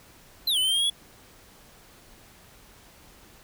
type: linear two-way sweep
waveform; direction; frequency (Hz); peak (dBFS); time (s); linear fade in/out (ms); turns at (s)
square; down then up; 4186 to 2977 to 3403; -22; 0.47-0.9; 5; 0.58
effects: pink hiss -53 dBFS RMS until 3.43 s